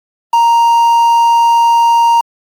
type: tone with quantisation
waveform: triangle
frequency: 932.3 Hz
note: A#5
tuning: in tune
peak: -4 dBFS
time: 0.33-2.21 s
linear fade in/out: 5 ms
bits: 5
effects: AAC 64 kbps

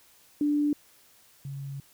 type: tone pair in turn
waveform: sine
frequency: 293.7 / 138.37 Hz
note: D4 / C#3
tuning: 0 / -3 cents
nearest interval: octave + minor second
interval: 1303 cents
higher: first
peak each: -22 / -34 dBFS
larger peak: first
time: 0.41-0.73 / 1.45-1.8 s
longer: second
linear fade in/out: 2 ms
effects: white hiss -59 dBFS RMS until 1.93 s

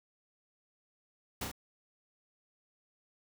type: noise with echo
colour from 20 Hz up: pink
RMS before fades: -37 dBFS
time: 1.41-1.45 s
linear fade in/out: 5 ms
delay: 33 ms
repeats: 2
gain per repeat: -3 dB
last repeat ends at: 1.516 s
effects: none

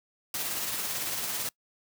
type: noise with tremolo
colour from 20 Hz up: white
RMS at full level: -31 dBFS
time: 0.34-1.49 s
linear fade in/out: 2 ms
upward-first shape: triangle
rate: 18 Hz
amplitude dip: 35%
effects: noise-tail reverb RT60 0.1 s tail -24 dB re dry + high-pass 80 Hz 12 dB/octave

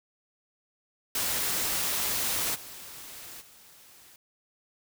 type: noise with level steps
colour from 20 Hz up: white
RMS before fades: -29 / -44 / -54 dBFS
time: 1.15-4.16 s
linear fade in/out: 2 ms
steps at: 2.54 / 3.4 s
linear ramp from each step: 20 ms
effects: none

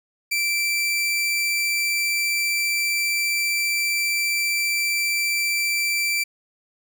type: tone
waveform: sawtooth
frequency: 2339 Hz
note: D7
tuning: 8 cents flat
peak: -17 dBFS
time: 0.31-6.24 s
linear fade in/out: 10 ms
effects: none

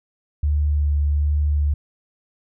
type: tone with vibrato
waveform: sine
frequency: 73.42 Hz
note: D2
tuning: in tune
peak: -16 dBFS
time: 0.43-1.74 s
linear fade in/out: 5 ms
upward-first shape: sine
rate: 1.3 Hz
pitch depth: 14 cents each way
effects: none

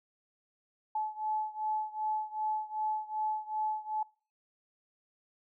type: beating tone pair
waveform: sine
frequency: 860 / 862.6 Hz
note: A5 / A5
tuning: -40 / -35 cents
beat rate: 2.6 Hz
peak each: -34 / -36 dBFS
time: 0.95-4.03 s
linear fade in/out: 5 ms
effects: noise-tail reverb RT60 0.4 s tail -25 dB re dry

